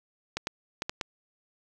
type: clicks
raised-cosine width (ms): 0.2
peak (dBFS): -13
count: 5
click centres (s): 0.37 / 0.471 / 0.821 / 0.895 / 1.012
effects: none